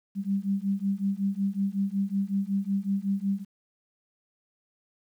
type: beating tone pair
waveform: sine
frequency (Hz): 194.5 / 199.9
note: G3 / G3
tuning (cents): -13 / +34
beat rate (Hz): 5.4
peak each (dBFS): -28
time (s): 0.15-3.45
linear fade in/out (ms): 50
effects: 10-bit